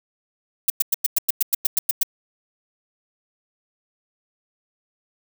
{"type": "noise bursts", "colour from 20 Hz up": "violet", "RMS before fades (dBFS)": -17, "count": 12, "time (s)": [0.68, 2.032], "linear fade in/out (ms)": 5, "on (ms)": 21, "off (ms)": 100, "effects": []}